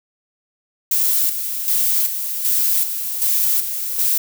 violet noise with tremolo, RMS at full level -17 dBFS, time 0.91-4.18 s, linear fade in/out 5 ms, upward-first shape square, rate 1.3 Hz, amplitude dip 55%, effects none

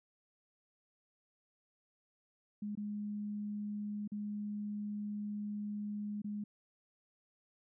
sine tone with dropouts, 207.7 Hz, G#3, in tune, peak -37 dBFS, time 2.62-6.44 s, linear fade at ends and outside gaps 5 ms, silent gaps 2.753-2.773 / 4.077-4.118 / 6.219-6.243 s, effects none

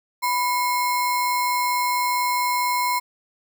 sine tone with sample-and-hold, 987.8 Hz, B5, in tune, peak -19 dBFS, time 0.22-3 s, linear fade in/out 20 ms, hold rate 3150 Hz, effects none

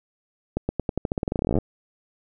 accelerating click train, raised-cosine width 2 ms, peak -10 dBFS, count 24, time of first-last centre 0.57-1.586 s, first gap 120 ms, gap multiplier 0.89, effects none

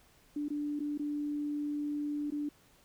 sine tone with dropouts, 293.7 Hz, D4, in tune, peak -32 dBFS, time 0.36-2.49 s, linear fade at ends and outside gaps 5 ms, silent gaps 0.484-0.503 / 0.794-0.802 / 0.977-0.994 / 2.304-2.32 s, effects pink hiss -64 dBFS RMS until 2.84 s

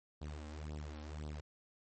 sawtooth tone with flanger, 75.4 Hz, D2, 46 cents sharp, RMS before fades -45 dBFS, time 0.21-1.41 s, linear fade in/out 10 ms, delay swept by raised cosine 0.21 to 3.81 ms, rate 1.9 Hz, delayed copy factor +0.85, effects MP3 32 kbps

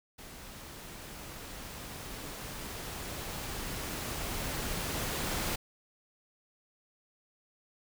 pink noise with level ramp, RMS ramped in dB -48 to -33 dBFS, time 0.18-5.56 s, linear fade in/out 10 ms, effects none

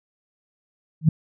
sine tone with exponential growth, 157.5 Hz, D#3, 21 cents sharp, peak -7 dBFS, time 1.01-1.09 s, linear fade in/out 5 ms, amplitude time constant 17 ms, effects none

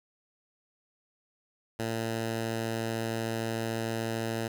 10% pulse tone, 113.5 Hz, A#2, 46 cents flat, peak -22 dBFS, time 1.79-4.48 s, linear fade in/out 5 ms, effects 10-bit

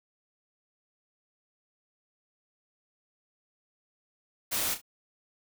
white noise with echo, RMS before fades -30 dBFS, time 4.51-4.75 s, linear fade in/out 20 ms, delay 33 ms, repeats 2, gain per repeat -10 dB, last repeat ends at 4.816 s, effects none

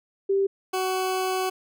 sine / 20% pulse tone pair in turn, 392.2 / 374.1 Hz, G4 / F#4, +1 / +19 cents, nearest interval minor second, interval 82 cents, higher first, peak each -19 dBFS, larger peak neither, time 0.29-0.47 / 0.73-1.5 s, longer second, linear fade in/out 10 ms, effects none

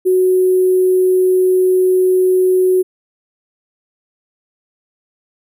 sine tone with sample-and-hold, 370 Hz, F#4, in tune, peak -9 dBFS, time 0.05-2.83 s, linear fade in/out 20 ms, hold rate 11025 Hz, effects none

